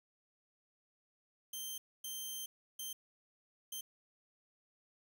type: tone bursts at uneven times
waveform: 10% pulse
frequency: 3136 Hz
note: G7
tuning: in tune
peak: -33 dBFS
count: 4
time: 1.53-1.78 / 2.04-2.46 / 2.79-2.93 / 3.72-3.81 s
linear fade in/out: 5 ms
effects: 10-bit